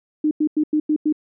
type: tone bursts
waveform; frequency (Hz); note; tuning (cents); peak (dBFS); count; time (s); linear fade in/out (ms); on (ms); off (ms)
sine; 304.7; D#4; -36; -15; 6; 0.24-1.126; 5; 71; 92
effects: none